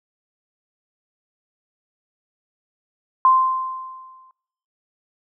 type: tone with exponential decay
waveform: sine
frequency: 1042 Hz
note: C6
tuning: 7 cents flat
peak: -9 dBFS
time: 3.25-4.31 s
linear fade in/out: 1 ms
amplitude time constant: 230 ms
effects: noise-tail reverb RT60 0.8 s tail -23 dB re dry